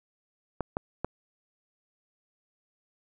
clicks, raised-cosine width 1 ms, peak -15 dBFS, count 3, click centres 0.607 / 0.769 / 1.046 s, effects none

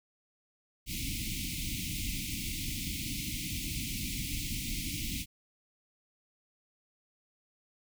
pink band-stop noise, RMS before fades -36 dBFS, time 0.86-5.26 s, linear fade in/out 50 ms, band 320 to 2100 Hz, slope 96 dB/octave, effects none

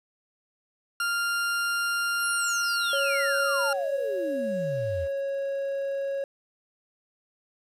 40% pulse tone, 1396.9 Hz, F6, in tune, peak -24 dBFS, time 1-3.73 s, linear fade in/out 2 ms
sine exponential sweep, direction down, 12000 to 75.4 Hz, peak -31 dBFS, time 2.19-5.08 s, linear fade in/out 50 ms
triangle tone with pitch glide, 554.4 to 551.2 Hz, C#5 to C#5, 0 to -10 cents, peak -25 dBFS, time 2.93-6.24 s, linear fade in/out 2 ms, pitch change -10 cents, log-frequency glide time 3.7-5.43 s
effects resampled to 32000 Hz + 9-bit

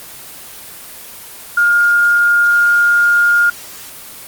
sine tone with quantisation, 1416 Hz, F6, 23 cents sharp, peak -8 dBFS, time 1.57-3.5 s, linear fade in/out 5 ms, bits 6, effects white hiss -33 dBFS RMS until 4.27 s + Opus 24 kbps

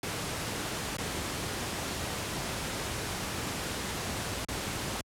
pink noise with dropouts, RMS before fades -34 dBFS, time 0.03-5.01 s, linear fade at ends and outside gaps 2 ms, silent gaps 0.969-0.983 / 4.449-4.485 s, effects high-pass 60 Hz 12 dB/octave + low-pass 11000 Hz 12 dB/octave

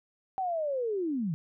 sine linear sweep, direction down, 776 to 146.7 Hz, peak -28 dBFS, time 0.38-1.34 s, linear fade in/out 0 ms, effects none

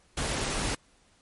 pink noise, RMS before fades -30 dBFS, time 0.17-0.75 s, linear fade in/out 5 ms, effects pink hiss -63 dBFS RMS until 1.21 s + MP3 48 kbps

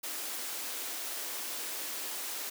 white high-pass noise, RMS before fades -38 dBFS, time 0.03-2.5 s, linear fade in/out 10 ms, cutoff 240 Hz, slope 96 dB/octave, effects none

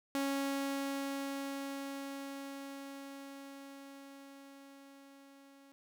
sawtooth tone with level ramp, 276 Hz, C#4, 7 cents flat, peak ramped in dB -28 to -54 dBFS, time 0.15-5.72 s, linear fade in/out 0 ms, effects none

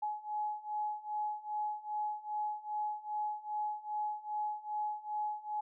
sine beating tone pair, 843 / 845.5 Hz, G#5 / G#5, +26 / +31 cents, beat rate 2.5 Hz, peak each -39 / -37 dBFS, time 0.02-5.61 s, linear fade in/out 10 ms, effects none

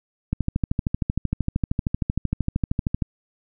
click train, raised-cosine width 5 ms, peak -9 dBFS, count 36, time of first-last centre 0.33-3.022 s, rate 13 Hz, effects none

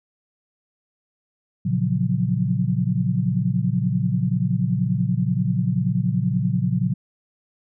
sine chord, Gb major seventh, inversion first, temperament equal, 116.54 / 138.59 / 174.61 / 185 Hz, Bb2 / Db3 / F3 / Gb3, 0 / 0 / 0 / 0 cents, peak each -24 dBFS, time 1.65-6.94 s, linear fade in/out 10 ms, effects none

